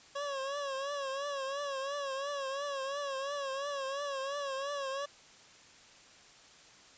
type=tone with vibrato; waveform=25% pulse; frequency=554.4 Hz; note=C#5; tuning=in tune; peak=-31 dBFS; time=0.15-5.06 s; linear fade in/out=10 ms; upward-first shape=triangle; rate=2.9 Hz; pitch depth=87 cents each way; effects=white hiss -57 dBFS RMS until 6.97 s + resampled to 16000 Hz